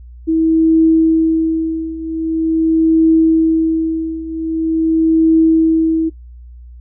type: tone with tremolo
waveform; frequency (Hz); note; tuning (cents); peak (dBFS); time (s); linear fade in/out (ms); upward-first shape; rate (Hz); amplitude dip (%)
sine; 322.9; E4; -36; -6; 0.27-6.1; 20; triangle; 0.44; 85
effects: noise-tail reverb RT60 0.1 s tail -18 dB re dry + added 60 Hz sine -33 dBFS peak until 6.8 s